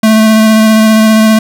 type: tone with vibrato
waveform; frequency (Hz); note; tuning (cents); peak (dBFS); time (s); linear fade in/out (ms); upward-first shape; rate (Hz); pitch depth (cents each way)
square; 218.8; A3; -9; -4; 0.03-1.39; 5; sine; 15; 14
effects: none